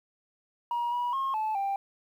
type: tone with pitch steps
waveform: sine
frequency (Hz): 953 / 970 / 1077 / 868 / 790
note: A#5 / B5 / C6 / A5 / G5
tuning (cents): +38 / -31 / +50 / -24 / +13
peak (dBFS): -25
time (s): 0.71-1.76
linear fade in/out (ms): 2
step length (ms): 210
effects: tanh soft clip ceiling -25 dBFS + 10-bit